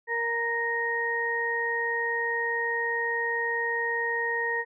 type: harmonic tone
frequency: 466.2 Hz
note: A#4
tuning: in tune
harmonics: 1 / 2 / 4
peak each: -32 / -33 / -27 dBFS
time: 0.07-4.65 s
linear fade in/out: 50 ms
effects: none

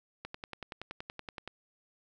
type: click train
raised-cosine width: 0.3 ms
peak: -24 dBFS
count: 14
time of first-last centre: 0.25-1.476 s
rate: 10.6 Hz
effects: none

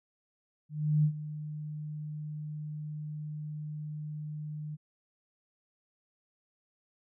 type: tone with ADSR envelope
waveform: sine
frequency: 151.4 Hz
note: D#3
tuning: 47 cents flat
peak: -21 dBFS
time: 0.69-4.77 s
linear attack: 350 ms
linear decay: 80 ms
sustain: -15 dB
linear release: 30 ms
effects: none

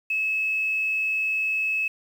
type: tone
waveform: sine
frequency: 2590 Hz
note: E7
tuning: 31 cents flat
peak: -22 dBFS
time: 0.1-1.88 s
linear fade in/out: 5 ms
effects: 8-bit

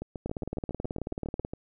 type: two click trains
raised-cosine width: 2 ms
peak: -22 / -19 dBFS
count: 12 / 23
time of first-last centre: 0.02-1.535 / 0.26-1.449 s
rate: 7.26 / 18.5 Hz
effects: none

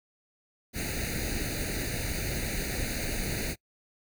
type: noise with comb filter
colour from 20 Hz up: pink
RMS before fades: -32 dBFS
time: 0.73-3.56 s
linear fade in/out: 50 ms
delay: 0.46 ms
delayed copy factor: +0.95
effects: noise-tail reverb RT60 0.1 s tail -24 dB re dry

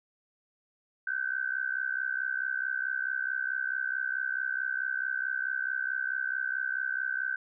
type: tone with amplitude modulation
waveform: sine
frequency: 1535 Hz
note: G6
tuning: 37 cents flat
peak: -25 dBFS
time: 1.07-7.36 s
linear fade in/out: 5 ms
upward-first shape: sine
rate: 64.6 Hz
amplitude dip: 90%
effects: none

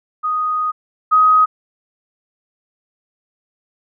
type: tone pair in turn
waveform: sine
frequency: 1244.5 / 1258.2 Hz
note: D#6 / D#6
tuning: 0 / +19 cents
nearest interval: unison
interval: 19 cents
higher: second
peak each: -16 / -8 dBFS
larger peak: second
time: 0.23-0.72 / 1.11-1.46 s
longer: first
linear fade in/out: 20 ms
effects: none

